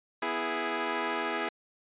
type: chord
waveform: 10% pulse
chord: E major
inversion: second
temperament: equal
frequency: 246.9 / 329.6 / 415.3 Hz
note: B3 / E4 / G#4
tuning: 0 / 0 / 0 cents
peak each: -29 / -25 / -24 dBFS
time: 0.22-1.49 s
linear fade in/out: 5 ms
effects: resampled to 8000 Hz

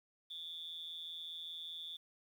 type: tone with amplitude modulation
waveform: sine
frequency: 3504 Hz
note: A7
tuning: 8 cents flat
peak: -39 dBFS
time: 0.3-1.97 s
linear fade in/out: 10 ms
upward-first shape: sine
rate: 165 Hz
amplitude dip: 90%
effects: tanh soft clip ceiling -35 dBFS + 11-bit

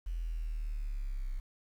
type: linear sweep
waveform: sine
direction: down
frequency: 43 to 31.35 Hz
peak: -33 dBFS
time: 0.06-1.4 s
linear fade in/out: 10 ms
effects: 10-bit

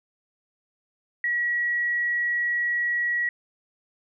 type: tone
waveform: sine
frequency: 1920 Hz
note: B6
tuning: 49 cents flat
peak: -22 dBFS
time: 1.24-3.29 s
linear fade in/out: 2 ms
effects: none

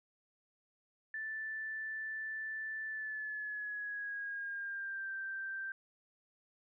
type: tone with pitch glide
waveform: sine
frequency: 1760 to 1568 Hz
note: A6 to G6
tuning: 0 to 0 cents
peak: -38 dBFS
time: 1.14-5.72 s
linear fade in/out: 2 ms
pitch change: -200 cents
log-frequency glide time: 2.86-5.12 s
effects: none

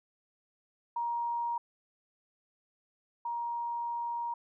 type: tone pair in turn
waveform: sine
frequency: 943 / 943 Hz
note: A#5 / A#5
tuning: +20 / +20 cents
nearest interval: unison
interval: 0 cents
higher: neither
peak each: -30 / -32 dBFS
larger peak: first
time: 0.96-1.58 / 3.25-4.34 s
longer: second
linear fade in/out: 5 ms
effects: none

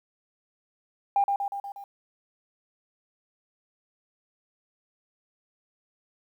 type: tone with echo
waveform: sine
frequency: 800 Hz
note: G5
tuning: 35 cents sharp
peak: -18 dBFS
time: 1.16-1.24 s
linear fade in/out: 2 ms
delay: 120 ms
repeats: 5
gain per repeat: -4 dB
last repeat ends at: 1.84 s
effects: tanh soft clip ceiling -14 dBFS + 10-bit

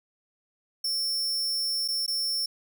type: tone with dropouts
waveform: 40% pulse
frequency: 5400 Hz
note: E8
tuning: 41 cents sharp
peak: -25 dBFS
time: 0.84-2.46 s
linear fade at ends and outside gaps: 5 ms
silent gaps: 1.879-1.884 / 2.064-2.078 s
effects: none

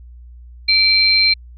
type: tone pair together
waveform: sine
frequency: 2327 / 4146 Hz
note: D7 / C8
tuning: -17 / -17 cents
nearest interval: minor seventh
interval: 1000 cents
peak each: -15 / -12 dBFS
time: 0.68-1.34 s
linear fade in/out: 10 ms
effects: added 60 Hz sine -36 dBFS peak until 1.57 s

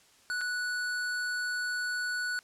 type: tone with dropouts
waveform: square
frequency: 1476 Hz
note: F#6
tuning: 5 cents flat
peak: -31 dBFS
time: 0.3-2.39 s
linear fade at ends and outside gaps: 0 ms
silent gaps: 0.41-0.414 s
effects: white hiss -61 dBFS RMS until 2.43 s + low-pass 9000 Hz 12 dB/octave

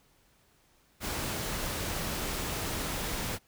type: noise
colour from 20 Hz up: pink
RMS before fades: -34 dBFS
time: 1-3.39 s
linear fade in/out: 50 ms
effects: pink hiss -66 dBFS RMS until 3.47 s

